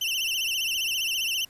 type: tone with vibrato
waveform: 35% pulse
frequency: 2879 Hz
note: F#7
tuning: 48 cents flat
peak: -23 dBFS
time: 0.01-1.45 s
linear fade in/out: 5 ms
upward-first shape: sine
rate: 15 Hz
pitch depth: 140 cents each way
effects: pink hiss -57 dBFS RMS until 1.49 s + resampled to 32000 Hz